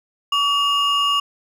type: ring-modulated tone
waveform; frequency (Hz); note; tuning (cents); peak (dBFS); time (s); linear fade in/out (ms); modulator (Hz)
triangle; 1993; B6; +15; -11; 0.32-1.2; 5; 852
effects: none